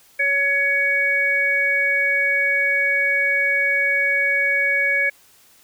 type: harmonic tone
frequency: 560 Hz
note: C#5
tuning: 18 cents sharp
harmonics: 1 / 3 / 4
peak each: -28 / -21 / -18 dBFS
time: 0.19-5.1 s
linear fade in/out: 10 ms
effects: white hiss -53 dBFS RMS until 5.63 s